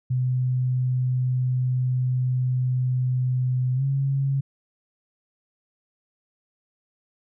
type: tone with pitch glide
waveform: sine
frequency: 127 to 136.9 Hz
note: B2 to C#3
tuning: +49 to -21 cents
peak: -20 dBFS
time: 0.1-4.41 s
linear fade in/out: 10 ms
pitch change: +130 cents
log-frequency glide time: 3.75-3.83 s
effects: none